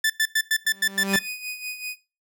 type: tone bursts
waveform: sawtooth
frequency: 1760 Hz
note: A6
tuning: in tune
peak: -15 dBFS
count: 8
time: 0.04-1.191 s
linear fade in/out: 5 ms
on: 59 ms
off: 97 ms
type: tone with exponential growth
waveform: sawtooth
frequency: 196 Hz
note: G3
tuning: in tune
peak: -17 dBFS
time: 0.65-1.16 s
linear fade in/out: 0 ms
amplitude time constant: 110 ms
type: tone with tremolo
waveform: sawtooth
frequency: 2489 Hz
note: D#7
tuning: in tune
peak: -25 dBFS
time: 1.06-1.97 s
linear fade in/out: 50 ms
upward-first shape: sine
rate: 5.2 Hz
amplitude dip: 65%
effects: noise-tail reverb RT60 0.3 s tail -19 dB re dry